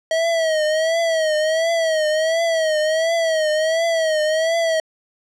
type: tone with vibrato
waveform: square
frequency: 640 Hz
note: D#5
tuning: 49 cents sharp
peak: -17 dBFS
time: 0.11-4.8 s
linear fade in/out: 2 ms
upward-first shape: triangle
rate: 1.4 Hz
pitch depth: 93 cents each way
effects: low-pass 7000 Hz 12 dB/octave